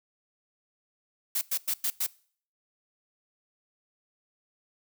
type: noise bursts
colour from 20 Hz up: blue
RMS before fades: -28 dBFS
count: 5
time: 1.35-2.065 s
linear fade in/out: 5 ms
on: 63 ms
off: 100 ms
effects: noise-tail reverb RT60 0.5 s tail -22 dB re dry